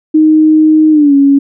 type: tone with pitch glide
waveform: sine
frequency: 311.1 to 278.8 Hz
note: D#4 to C#4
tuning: 0 to +10 cents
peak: -3 dBFS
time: 0.14-1.39 s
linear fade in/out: 10 ms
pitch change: -190 cents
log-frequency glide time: 0.91-1.14 s
effects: none